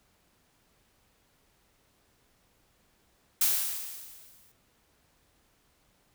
blue noise with exponential decay, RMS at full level -23 dBFS, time 3.41-4.52 s, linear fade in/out 5 ms, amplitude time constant 240 ms, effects pink hiss -68 dBFS RMS until 6.14 s

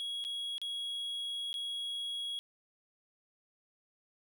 triangle tone with dropouts, 3321 Hz, G#7, 1 cent flat, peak -34 dBFS, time 0-2.39 s, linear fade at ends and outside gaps 0 ms, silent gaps 0.241-0.249 / 0.581-0.616 / 1.53-1.541 s, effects none

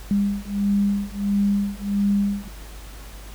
sine beating tone pair, 200.7 / 202.2 Hz, G3 / G#3, +41 / -46 cents, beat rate 1.5 Hz, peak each -22 dBFS, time 0.11-2.48 s, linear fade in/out 0 ms, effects added 50 Hz sine -37 dBFS peak until 3.34 s + pink hiss -44 dBFS RMS until 3.34 s

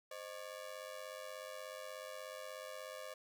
sawtooth ring-modulated tone, 570 Hz, C#5, 48 cents sharp, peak -39 dBFS, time 0.11-3.14 s, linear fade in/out 5 ms, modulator 48.3 Hz, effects none

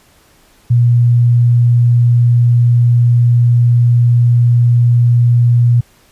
sine tone, 120 Hz, B2, 49 cents flat, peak -6 dBFS, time 0.7-5.81 s, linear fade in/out 10 ms, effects pink hiss -49 dBFS RMS until 6.11 s + resampled to 32000 Hz

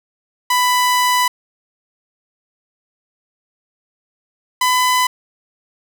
sawtooth tone pair in turn, 994 / 1004.4 Hz, B5 / B5, +11 / +29 cents, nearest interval unison, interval 18 cents, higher second, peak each -9 dBFS, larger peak neither, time 0.5-1.28 / 4.61-5.07 s, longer first, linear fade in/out 5 ms, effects none

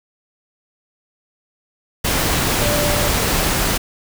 sine tone in noise, 587.3 Hz, D5, in tune, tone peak -22 dBFS, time 2.61-3.09 s, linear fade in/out 10 ms, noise pink, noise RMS -18 dBFS, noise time 2.04-3.78 s, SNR -7 dB, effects none

